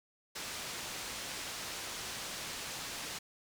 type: low-pass noise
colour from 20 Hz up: white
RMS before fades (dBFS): -42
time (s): 0.35-3.19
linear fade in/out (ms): 10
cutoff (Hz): 6500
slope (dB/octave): 12
effects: none